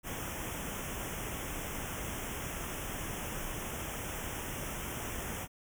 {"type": "band-stop noise", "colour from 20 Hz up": "pink", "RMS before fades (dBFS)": -39, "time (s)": [0.03, 5.48], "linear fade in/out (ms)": 50, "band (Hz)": [3400, 5500], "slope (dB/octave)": 96, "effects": []}